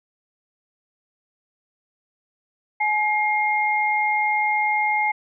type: tone pair together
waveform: sine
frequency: 845.4 / 2128 Hz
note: G#5 / C7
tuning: +31 / +29 cents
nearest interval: octave + major third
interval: 1598 cents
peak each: -21 dBFS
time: 2.8-5.12 s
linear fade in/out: 10 ms
effects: none